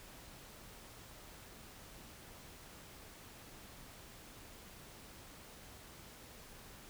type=silence; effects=pink hiss -55 dBFS RMS until 6.89 s